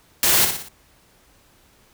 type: noise with echo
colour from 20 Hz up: white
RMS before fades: -17 dBFS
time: 0.23-0.45 s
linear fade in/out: 2 ms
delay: 59 ms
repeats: 4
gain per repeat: -6 dB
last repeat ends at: 0.686 s
effects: pink hiss -56 dBFS RMS until 1.93 s